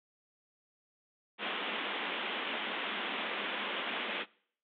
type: band-pass noise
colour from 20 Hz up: white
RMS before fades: -37 dBFS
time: 1.38-4.26 s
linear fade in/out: 50 ms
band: 190 to 3500 Hz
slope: 96 dB/octave
effects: noise-tail reverb RT60 0.6 s tail -24 dB re dry